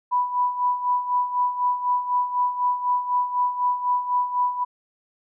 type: tone with tremolo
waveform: sine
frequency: 987.8 Hz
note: B5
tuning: in tune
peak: -17 dBFS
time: 0.11-4.65 s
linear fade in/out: 20 ms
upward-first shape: sine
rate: 4 Hz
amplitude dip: 70%
effects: none